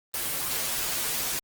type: noise with comb filter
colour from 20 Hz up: white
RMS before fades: -29 dBFS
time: 0.14-1.39 s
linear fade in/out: 0 ms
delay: 10 ms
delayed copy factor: -0.95
effects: Opus 24 kbps